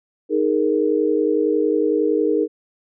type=chord; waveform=sine; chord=D# suspended fourth; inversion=none; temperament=equal; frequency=311.1 / 415.3 / 466.2 Hz; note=D#4 / G#4 / A#4; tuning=0 / 0 / 0 cents; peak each=-20 dBFS; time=0.29-2.48 s; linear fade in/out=50 ms; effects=none